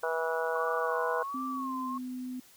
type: harmonic tone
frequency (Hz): 162.8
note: E3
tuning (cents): -21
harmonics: 3 / 4 / 5 / 6 / 7 / 8 / 9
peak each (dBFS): -32 / -35 / -39 / -37 / -41 / -43 / -36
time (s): 0.03-1.23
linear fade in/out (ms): 5
type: tone with vibrato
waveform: sine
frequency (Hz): 1100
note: C#6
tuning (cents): -14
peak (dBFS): -34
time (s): 0.55-1.98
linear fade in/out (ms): 5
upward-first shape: sine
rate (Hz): 1.4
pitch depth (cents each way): 110
type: tone with pitch glide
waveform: sine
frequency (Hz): 261.6 to 253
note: C4 to B3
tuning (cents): 0 to +42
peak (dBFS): -35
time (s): 1.34-2.4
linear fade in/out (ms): 5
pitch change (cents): -58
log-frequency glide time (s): 1.8-1.9
effects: white hiss -58 dBFS RMS until 2.56 s